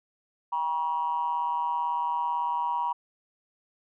sine tone with amplitude modulation, 957 Hz, A#5, 45 cents sharp, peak -21 dBFS, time 0.52-2.93 s, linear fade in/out 10 ms, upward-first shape sine, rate 158 Hz, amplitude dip 80%, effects tanh soft clip ceiling -18 dBFS

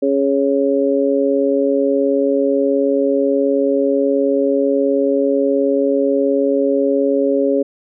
harmonic tone, 138.59 Hz, C#3, in tune, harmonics 2 / 3 / 4, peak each -17 / -17 / -17 dBFS, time 0.02-7.63 s, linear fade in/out 10 ms, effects none

